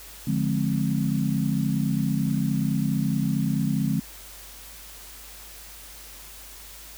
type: chord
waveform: sine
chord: D half-diminished seventh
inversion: none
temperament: just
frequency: 146.83 / 176.2 / 211.4 / 264.3 Hz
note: D3 / F3 / Ab3 / C4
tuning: 0 / +16 / +31 / +18 cents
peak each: -26 / -28 / -26 / -29 dBFS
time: 0.27-4 s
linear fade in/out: 5 ms
effects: added 50 Hz sine -48 dBFS peak until 6.97 s + white hiss -44 dBFS RMS until 6.97 s